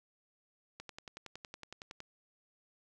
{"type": "click train", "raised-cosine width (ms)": 0.2, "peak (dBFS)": -28, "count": 14, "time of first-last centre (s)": [0.8, 2.004], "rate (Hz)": 10.8, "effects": []}